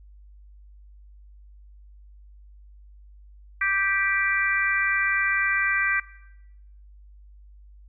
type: harmonic tone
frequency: 392 Hz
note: G4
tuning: in tune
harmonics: 3 / 4 / 5 / 6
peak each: -31 / -25 / -24 / -29 dBFS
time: 3.61-6 s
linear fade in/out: 5 ms
effects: noise-tail reverb RT60 0.9 s tail -19 dB re dry + added 50 Hz sine -46 dBFS peak until 7.88 s

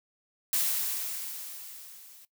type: noise with level ramp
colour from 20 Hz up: blue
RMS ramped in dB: -26 to -53 dBFS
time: 0.53-2.25 s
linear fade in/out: 2 ms
effects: noise-tail reverb RT60 0.1 s tail -17 dB re dry

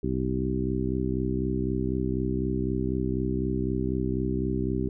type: harmonic tone with a mistuned harmonic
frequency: 64 Hz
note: C2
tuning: 38 cents flat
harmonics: 1 / 2 / 3 / 4 / 5 / 6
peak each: -32 / -32 / -32 / -32 / -32 / -32 dBFS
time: 0.03-4.89 s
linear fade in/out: 5 ms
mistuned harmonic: 1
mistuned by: -28 cents
effects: none

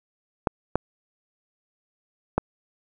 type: clicks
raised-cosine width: 1 ms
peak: -6 dBFS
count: 3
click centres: 0.472 / 0.756 / 2.38 s
effects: none

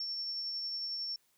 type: tone with tremolo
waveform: sine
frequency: 5440 Hz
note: F8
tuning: 46 cents flat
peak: -34 dBFS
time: 0-1.16 s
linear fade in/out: 2 ms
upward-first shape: triangle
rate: 11 Hz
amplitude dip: 25%
effects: white hiss -72 dBFS RMS until 1.37 s

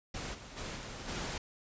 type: noise with level steps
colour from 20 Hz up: pink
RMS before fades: -40 / -49 / -41 / -44 / -38 dBFS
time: 0.14-1.38 s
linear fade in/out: 5 ms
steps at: 0.33 / 0.56 / 0.76 / 1.07 s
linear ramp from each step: 20 ms
effects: resampled to 16000 Hz

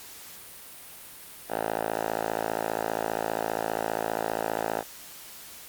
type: tone with band-pass filter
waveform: 5% pulse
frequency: 55 Hz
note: A1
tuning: in tune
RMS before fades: -30 dBFS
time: 1.48-4.84 s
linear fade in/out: 50 ms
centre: 870 Hz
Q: 1.8
effects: white hiss -45 dBFS RMS until 5.68 s + Opus 48 kbps

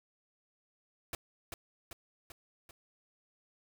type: noise with echo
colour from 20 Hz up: pink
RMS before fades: -38 dBFS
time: 1.13-1.15 s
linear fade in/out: 2 ms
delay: 390 ms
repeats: 4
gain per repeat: -4 dB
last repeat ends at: 2.71 s
effects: none

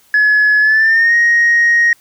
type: tone with pitch glide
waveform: sine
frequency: 1700 to 1875.4 Hz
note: G#6 to A#6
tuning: +40 to +10 cents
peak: -6 dBFS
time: 0.14-1.93 s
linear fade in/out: 2 ms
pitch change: +170 cents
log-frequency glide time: 0.6-1.15 s
effects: tanh soft clip ceiling -5 dBFS + white hiss -51 dBFS RMS until 2 s

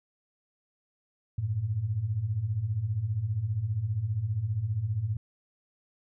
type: beating tone pair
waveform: sine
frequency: 96 / 111 Hz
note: G2 / A2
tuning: -36 / +16 cents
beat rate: 15 Hz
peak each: -33 / -28 dBFS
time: 1.38-5.17 s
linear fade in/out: 5 ms
effects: none

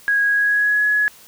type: tone with pitch glide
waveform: sine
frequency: 1649 to 1687.5 Hz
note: G#6 to G#6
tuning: -13 to +27 cents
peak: -14 dBFS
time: 0.08-1.08 s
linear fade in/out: 0 ms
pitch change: +40 cents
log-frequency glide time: 0.29-0.85 s
effects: white hiss -46 dBFS RMS until 1.27 s

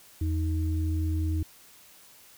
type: tone pair together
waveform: sine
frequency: 82.41 / 312.6 Hz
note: E2 / D#4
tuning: 0 / +8 cents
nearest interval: octave + major seventh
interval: 2308 cents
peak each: -25 / -34 dBFS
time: 0.21-1.43 s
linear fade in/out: 5 ms
effects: white hiss -54 dBFS RMS until 2.37 s

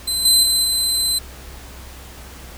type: tone with level steps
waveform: 25% pulse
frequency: 4059 Hz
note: B7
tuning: 47 cents sharp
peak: -14 / -6 / -10 / -12 dBFS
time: 0.07-1.19 s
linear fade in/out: 10 ms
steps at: 0.25 / 0.43 / 0.64 s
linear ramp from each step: 5 ms
effects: added 64 Hz sine -38 dBFS peak until 2.57 s + pink hiss -40 dBFS RMS until 2.57 s

